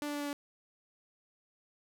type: tone with pitch steps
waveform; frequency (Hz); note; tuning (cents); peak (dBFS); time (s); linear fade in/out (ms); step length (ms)
sawtooth; 293.7 / 292 / 290.3 / 288.7 / 287; D4 / D4 / D4 / D4 / D4; 0 / -10 / -20 / -30 / -40; -31; 0.02-0.33; 0; 62
effects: none